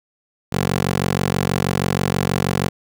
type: tone with high-pass filter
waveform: 15% pulse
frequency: 46.25 Hz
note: F#1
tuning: in tune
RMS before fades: -20 dBFS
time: 0.52-2.69 s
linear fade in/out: 10 ms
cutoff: 160 Hz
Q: 0.84
effects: none